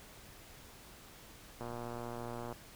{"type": "click train", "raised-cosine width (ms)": 1, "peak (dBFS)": -29, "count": 110, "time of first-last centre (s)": [1.61, 2.526], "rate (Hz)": 119, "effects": ["pink hiss -55 dBFS RMS until 2.75 s"]}